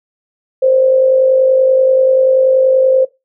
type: tone with amplitude modulation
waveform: sine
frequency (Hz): 523.3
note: C5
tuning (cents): 0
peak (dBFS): -5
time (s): 0.62-3.05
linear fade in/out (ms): 10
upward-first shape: sine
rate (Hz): 50.4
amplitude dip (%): 50
effects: noise-tail reverb RT60 0.2 s tail -18 dB re dry